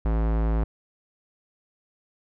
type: tone with low-pass filter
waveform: square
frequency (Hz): 55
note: A1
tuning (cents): 0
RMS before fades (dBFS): -23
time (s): 0.05-0.64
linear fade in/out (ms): 5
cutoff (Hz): 1200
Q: 0.76
effects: none